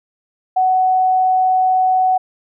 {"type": "tone", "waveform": "sine", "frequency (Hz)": 746, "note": "F#5", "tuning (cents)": 14, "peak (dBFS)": -11, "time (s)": [0.56, 2.18], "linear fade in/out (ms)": 10, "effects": []}